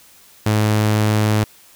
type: tone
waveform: sawtooth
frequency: 106.8 Hz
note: G#2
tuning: 49 cents sharp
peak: -10 dBFS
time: 0.46-1.44 s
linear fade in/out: 5 ms
effects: white hiss -48 dBFS RMS until 1.75 s